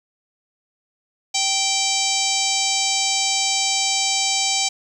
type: harmonic tone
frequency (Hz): 780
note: G5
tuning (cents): -9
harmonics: 1 / 3 / 4 / 5 / 6 / 7 / 8 / 9 / 10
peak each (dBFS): -27 / -27 / -27 / -27 / -27 / -27 / -27 / -27 / -27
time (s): 1.34-4.69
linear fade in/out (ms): 10
effects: 8-bit